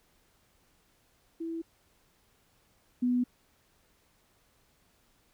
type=tone pair in turn; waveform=sine; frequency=329.6 / 246.9 Hz; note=E4 / B3; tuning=0 / 0 cents; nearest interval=perfect fourth; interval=500 cents; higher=first; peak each=-33 / -24 dBFS; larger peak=second; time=1.4-1.62 / 3.02-3.24 s; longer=neither; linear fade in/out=10 ms; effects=pink hiss -68 dBFS RMS until 5.33 s